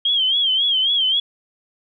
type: tone with vibrato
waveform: sine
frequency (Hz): 3201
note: G7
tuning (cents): +36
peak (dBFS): -15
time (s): 0.05-1.2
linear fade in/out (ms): 5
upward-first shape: sine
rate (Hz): 3.7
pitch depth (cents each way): 97
effects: none